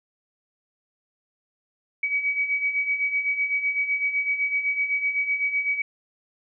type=beating tone pair; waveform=sine; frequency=2265 / 2272.9 Hz; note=C#7 / C#7; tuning=+37 / +43 cents; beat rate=7.9 Hz; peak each=-29 / -23 dBFS; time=2.03-5.82 s; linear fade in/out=5 ms; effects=none